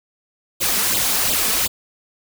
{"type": "noise with flanger", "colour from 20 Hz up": "white", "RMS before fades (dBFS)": -19, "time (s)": [0.6, 1.68], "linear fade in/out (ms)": 20, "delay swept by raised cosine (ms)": [0.25, 4.75], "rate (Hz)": 2.8, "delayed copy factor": 1, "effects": []}